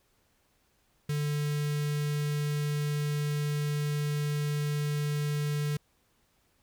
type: tone with notch filter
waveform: square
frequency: 147.3 Hz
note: D3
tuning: 6 cents sharp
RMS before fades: -30 dBFS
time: 1.09-5.77 s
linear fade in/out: 5 ms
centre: 800 Hz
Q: 0.84
effects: pink hiss -70 dBFS RMS until 6.62 s